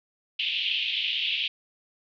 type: band-pass noise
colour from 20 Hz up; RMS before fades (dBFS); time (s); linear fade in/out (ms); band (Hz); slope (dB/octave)
white; -28; 0.39-1.48; 5; 2600 to 3400; 48
effects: none